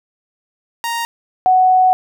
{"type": "tone pair in turn", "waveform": ["sawtooth", "sine"], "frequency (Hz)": [932.3, 742.9], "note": ["A#5", "F#5"], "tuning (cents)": [0, 7], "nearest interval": "major third", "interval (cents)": 393, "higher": "first", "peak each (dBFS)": [-15, -8], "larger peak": "second", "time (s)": [[0.84, 1.05], [1.46, 1.93]], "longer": "second", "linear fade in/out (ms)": 0, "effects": []}